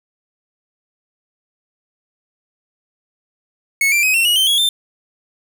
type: tone with pitch steps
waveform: 45% pulse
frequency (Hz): 2200 / 2358 / 2527 / 2709 / 2903 / 3111 / 3335 / 3574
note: C#7 / D7 / D#7 / E7 / F#7 / G7 / G#7 / A7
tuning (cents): -14 / +6 / +26 / +47 / -34 / -14 / +7 / +26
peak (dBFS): -12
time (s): 3.81-4.69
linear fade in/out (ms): 2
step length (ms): 110
effects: none